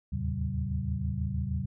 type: tone cluster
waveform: sine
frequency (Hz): 75.8 / 82.1 / 112.2 / 135.8 / 190.5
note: D#2 / E2 / A2 / C#3 / G3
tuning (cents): -45 / -6 / +34 / -35 / -49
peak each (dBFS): -36 / -33 / -36 / -35 / -36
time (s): 0.12-1.66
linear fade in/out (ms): 10
effects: none